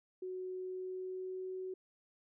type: tone with pitch glide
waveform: sine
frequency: 370 to 373.4 Hz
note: F#4 to F#4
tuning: 0 to +16 cents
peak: -39 dBFS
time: 0.22-1.74 s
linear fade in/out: 5 ms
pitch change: +16 cents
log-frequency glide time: 0.55-1.52 s
effects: none